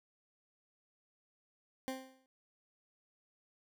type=tone with exponential decay; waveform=20% pulse; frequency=262.3 Hz; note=C4; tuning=4 cents sharp; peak=-30 dBFS; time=1.88-2.26 s; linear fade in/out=0 ms; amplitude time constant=81 ms; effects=none